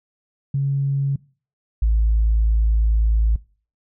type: tone pair in turn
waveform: sine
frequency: 138.59 / 54.68 Hz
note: C#3 / A1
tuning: 0 / -10 cents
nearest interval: octave + major third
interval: 1610 cents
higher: first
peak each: -17 / -13 dBFS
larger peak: second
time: 0.54-1.16 / 1.82-3.36 s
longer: second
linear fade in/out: 5 ms
effects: noise-tail reverb RT60 0.4 s tail -22 dB re dry + tanh soft clip ceiling -10 dBFS